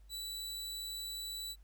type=tone; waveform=sawtooth; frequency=3951 Hz; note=B7; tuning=in tune; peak=-37 dBFS; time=0.09-1.56 s; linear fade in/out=50 ms; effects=added 50 Hz sine -55 dBFS peak until 1.63 s + pink hiss -75 dBFS RMS until 1.63 s